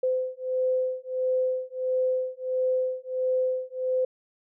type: beating tone pair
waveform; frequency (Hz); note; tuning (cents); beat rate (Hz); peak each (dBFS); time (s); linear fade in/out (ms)
sine; 512 / 513.5; C5 / C5; -38 / -33; 1.5; -27; 0.03-4.05; 5
effects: none